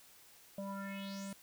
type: tone with low-pass filter sweep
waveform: square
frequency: 196.7 Hz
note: G3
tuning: 6 cents sharp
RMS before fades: -43 dBFS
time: 0.58-1.33 s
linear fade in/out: 2 ms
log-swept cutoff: 640 to 10000 Hz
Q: 4.6
effects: white hiss -61 dBFS RMS until 1.42 s